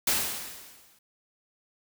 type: noise with exponential decay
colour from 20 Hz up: white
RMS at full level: -23 dBFS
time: 0.07-0.99 s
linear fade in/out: 5 ms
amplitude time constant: 200 ms
effects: none